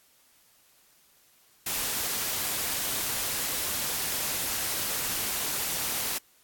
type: noise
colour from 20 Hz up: white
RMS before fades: -30 dBFS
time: 1.66-6.18 s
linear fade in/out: 5 ms
effects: white hiss -62 dBFS RMS until 6.43 s + AAC 64 kbps